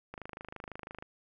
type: click train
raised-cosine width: 0.5 ms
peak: -27 dBFS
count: 24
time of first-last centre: 0.14-1.025 s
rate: 26 Hz
effects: none